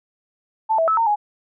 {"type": "tone with pitch steps", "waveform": "sine", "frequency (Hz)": [882, 653, 1303, 915, 833], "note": ["A5", "E5", "E6", "A#5", "G#5"], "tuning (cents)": [4, -17, -20, -32, 5], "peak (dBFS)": -15, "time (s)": [0.69, 1.16], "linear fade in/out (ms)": 20, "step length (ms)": 94, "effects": []}